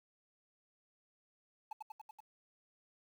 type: tone with echo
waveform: triangle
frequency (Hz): 863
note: A5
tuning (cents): -34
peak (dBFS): -38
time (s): 1.71-1.73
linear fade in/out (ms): 5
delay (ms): 95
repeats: 5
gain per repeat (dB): -2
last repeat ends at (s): 2.205
effects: 11-bit